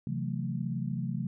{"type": "chord", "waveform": "sine", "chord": "F# half-diminished seventh", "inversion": "second", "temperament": "just", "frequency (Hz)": [133.2, 166.5, 185, 222], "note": ["C3", "E3", "F#3", "A3"], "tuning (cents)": [31, 18, 0, 16], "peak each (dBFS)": [-34, -36, -37, -37], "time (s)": [0.07, 1.27], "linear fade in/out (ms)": 2, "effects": []}